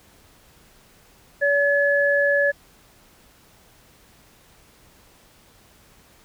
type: tone pair together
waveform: sine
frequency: 570 / 1708.1 Hz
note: C#5 / G#6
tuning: +48 / +48 cents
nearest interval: octave + perfect fifth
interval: 1900 cents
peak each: -19 dBFS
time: 1.41-2.52 s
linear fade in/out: 20 ms
effects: pink hiss -54 dBFS RMS until 6.24 s